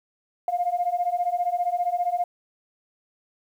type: beating tone pair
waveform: sine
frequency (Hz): 698.5 / 713.5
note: F5 / F5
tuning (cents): 0 / +37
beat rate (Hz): 15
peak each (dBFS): -25 / -24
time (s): 0.48-2.24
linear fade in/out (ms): 2
effects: tanh soft clip ceiling -14 dBFS + 9-bit